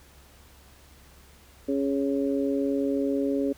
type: harmonic tone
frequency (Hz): 138.59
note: C#3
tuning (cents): 0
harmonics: 2 / 3 / 4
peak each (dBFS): -25 / -29 / -31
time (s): 1.68-3.53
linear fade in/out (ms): 10
effects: added 68 Hz sine -54 dBFS peak until 3.57 s + pink hiss -55 dBFS RMS until 3.57 s